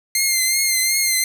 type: tone with vibrato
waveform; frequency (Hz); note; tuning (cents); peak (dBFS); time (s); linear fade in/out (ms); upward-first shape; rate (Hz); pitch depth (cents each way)
10% pulse; 2104; C7; +9; -7; 0.15-1.24; 2; triangle; 2.7; 51
effects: none

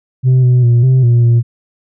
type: tone with pitch steps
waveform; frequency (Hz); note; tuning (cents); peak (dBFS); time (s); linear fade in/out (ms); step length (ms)
sine; 128.7 / 124.9 / 119.3 / 129.9 / 119.2 / 117.9; C3 / B2 / A#2 / C3 / A#2 / A#2; -28 / +20 / +41 / -12 / +39 / +20; -3; 0.23-1.43; 50; 200
effects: tanh soft clip ceiling -5 dBFS

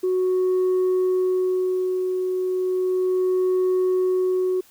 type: tone with tremolo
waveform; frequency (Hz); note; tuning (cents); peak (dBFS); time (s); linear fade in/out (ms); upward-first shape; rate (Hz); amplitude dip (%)
sine; 369.2; F#4; -4; -15; 0.03-4.61; 10; sine; 0.34; 45
effects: tanh soft clip ceiling -16 dBFS + white hiss -54 dBFS RMS until 4.7 s

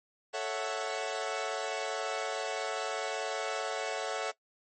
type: chord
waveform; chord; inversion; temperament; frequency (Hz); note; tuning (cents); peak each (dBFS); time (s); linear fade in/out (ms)
sawtooth; F# minor seventh; first; equal; 440 / 554.4 / 659.3 / 740; A4 / C#5 / E5 / F#5; 0 / 0 / 0 / 0; -34; 0.33-4.32; 20
effects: noise-tail reverb RT60 0.1 s tail -20 dB re dry + MP3 32 kbps

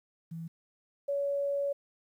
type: tone pair in turn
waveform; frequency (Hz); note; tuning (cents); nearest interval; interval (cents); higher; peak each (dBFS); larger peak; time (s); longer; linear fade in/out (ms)
sine; 164.81 / 563.7; E3 / C#5; 0 / +29; octave + major sixth; 2129; second; -37 / -28; second; 0.31-0.48 / 1.08-1.73; second; 10
effects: 11-bit

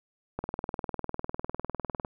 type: click train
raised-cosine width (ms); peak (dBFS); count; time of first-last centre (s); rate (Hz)
1; -17; 34; 0.39-2.048; 19.9
effects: none

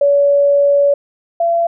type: tone pair in turn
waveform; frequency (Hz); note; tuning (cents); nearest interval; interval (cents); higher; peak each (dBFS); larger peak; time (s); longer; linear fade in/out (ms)
sine; 568 / 678.6; C#5 / F5; +42 / -50; minor third; 308; second; -8 / -11; first; 0.01-0.94 / 1.4-1.67; first; 5
effects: none

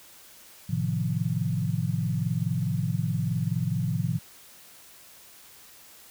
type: chord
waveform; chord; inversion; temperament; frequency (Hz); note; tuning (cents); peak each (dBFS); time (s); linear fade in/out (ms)
sine; F dominant seventh; first; equal; 110 / 130.81 / 155.56 / 174.61; A2 / C3 / Eb3 / F3; 0 / 0 / 0 / 0; -30; 0.69-4.19; 10
effects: white hiss -51 dBFS RMS until 6.1 s

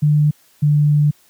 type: tone pair in turn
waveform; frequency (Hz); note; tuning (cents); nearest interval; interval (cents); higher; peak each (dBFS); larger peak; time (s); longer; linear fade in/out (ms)
sine; 149.3 / 147.93; D3 / D3; +29 / +13; unison; 16; first; -10; neither; 0.02-0.31 / 0.62-1.11; second; 10
effects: white hiss -54 dBFS RMS until 1.29 s + high-pass 80 Hz 12 dB/octave

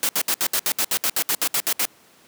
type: noise bursts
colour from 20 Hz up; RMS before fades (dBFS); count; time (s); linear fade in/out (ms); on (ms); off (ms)
white; -21; 15; 0.03-1.853; 0; 59; 67
effects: pink hiss -53 dBFS RMS until 2.27 s + high-pass 200 Hz 12 dB/octave

